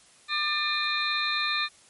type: tone cluster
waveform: sine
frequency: 1195 / 1786 / 2412 / 3654 / 4101 Hz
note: D6 / A6 / D7 / A#7 / C8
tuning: +30 / +25 / +46 / -35 / -36 cents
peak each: -31 dBFS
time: 0.28-1.69 s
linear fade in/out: 50 ms
effects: white hiss -56 dBFS RMS until 1.89 s + MP3 48 kbps